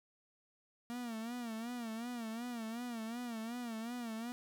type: tone with vibrato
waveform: 45% pulse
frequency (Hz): 233.1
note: A#3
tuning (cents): 0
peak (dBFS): -40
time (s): 0.9-4.32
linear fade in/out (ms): 0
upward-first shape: sine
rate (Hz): 2.7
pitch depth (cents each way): 98
effects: none